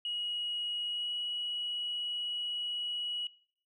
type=tone with pitch glide; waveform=sine; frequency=2901 to 2919 Hz; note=F#7 to F#7; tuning=-35 to -24 cents; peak=-32 dBFS; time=0.05-3.27 s; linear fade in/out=2 ms; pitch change=+11 cents; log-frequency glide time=0.88-1.12 s; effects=noise-tail reverb RT60 0.6 s tail -25 dB re dry + tanh soft clip ceiling -28 dBFS